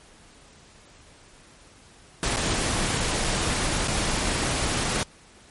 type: noise with dropouts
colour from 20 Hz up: pink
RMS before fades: -25 dBFS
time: 2.23-5.03 s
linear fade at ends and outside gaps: 0 ms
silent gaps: 2.361-2.369 / 3.241-3.245 / 3.875-3.882 s
effects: pink hiss -52 dBFS RMS until 5.5 s + MP3 48 kbps